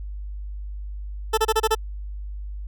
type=tone bursts; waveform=20% pulse; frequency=440 Hz; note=A4; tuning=in tune; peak=-12 dBFS; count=6; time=1.33-1.751 s; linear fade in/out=10 ms; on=46 ms; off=29 ms; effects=added 50 Hz sine -30 dBFS peak until 2.67 s